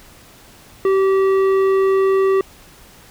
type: tone with tanh clipping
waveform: triangle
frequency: 385.7 Hz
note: G4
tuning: 28 cents flat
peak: -14 dBFS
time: 0.85-2.41 s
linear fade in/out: 2 ms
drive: 15 dB
effects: pink hiss -45 dBFS RMS until 3.1 s